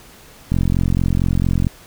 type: click train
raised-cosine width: 5 ms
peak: -5 dBFS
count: 52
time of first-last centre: 0.52-1.669 s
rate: 44.4 Hz
effects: pink hiss -44 dBFS RMS until 1.86 s